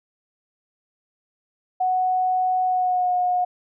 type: tone with pitch glide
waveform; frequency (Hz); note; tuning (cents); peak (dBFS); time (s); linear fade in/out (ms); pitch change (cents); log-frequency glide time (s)
sine; 740 to 722.7; F#5 to F#5; 0 to -41; -18; 1.8-3.45; 10; -41; 2.64-3.14
effects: none